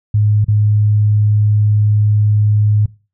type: tone with dropouts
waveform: sine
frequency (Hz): 105.2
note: G#2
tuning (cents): +23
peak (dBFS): -9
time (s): 0.14-2.86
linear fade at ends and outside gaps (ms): 5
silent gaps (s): 0.445-0.483
effects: noise-tail reverb RT60 0.3 s tail -20 dB re dry